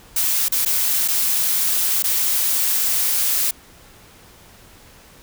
blue noise with dropouts, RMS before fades -19 dBFS, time 0.16-3.51 s, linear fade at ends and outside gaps 5 ms, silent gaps 0.484-0.52 / 0.651-0.659 / 1.079-1.083 / 2.025-2.039 s, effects pink hiss -47 dBFS RMS until 5.22 s

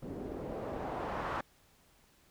white noise with low-pass filter sweep, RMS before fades -39 dBFS, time 0.02-1.41 s, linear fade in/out 5 ms, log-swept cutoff 320 to 1200 Hz, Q 1.5, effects pink hiss -66 dBFS RMS until 2.3 s

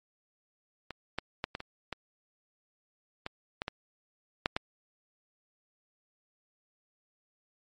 clicks, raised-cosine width 0.3 ms, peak -22 / -15 / -14 / -19 / -23 / -19 / -19 / -17 / -17 / -9 / -13 dBFS, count 11, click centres 0.907 / 1.186 / 1.441 / 1.551 / 1.604 / 1.927 / 3.264 / 3.619 / 3.681 / 4.459 / 4.565 s, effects MP3 48 kbps

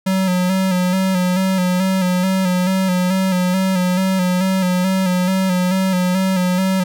square tone with vibrato, 185.3 Hz, F#3, 3 cents sharp, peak -15 dBFS, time 0.06-6.84 s, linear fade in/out 10 ms, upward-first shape square, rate 2.3 Hz, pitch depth 40 cents each way, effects none

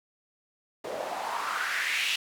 white noise with band-pass filter sweep, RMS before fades -31 dBFS, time 0.84-2.16 s, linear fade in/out 5 ms, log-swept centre 480 to 3000 Hz, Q 3.7, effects none

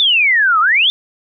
sine exponential two-way sweep, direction down then up, 3611 to 1212 to 3611 Hz, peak -9 dBFS, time 0-0.9 s, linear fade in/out 0 ms, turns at 0.6 s, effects none

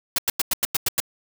white noise bursts, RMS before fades -21 dBFS, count 8, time 0.16-1.002 s, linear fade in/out 2 ms, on 23 ms, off 94 ms, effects none

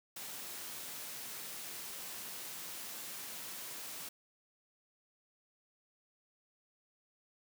white high-pass noise, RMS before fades -45 dBFS, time 0.16-4.09 s, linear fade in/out 5 ms, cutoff 110 Hz, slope 24 dB/octave, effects none

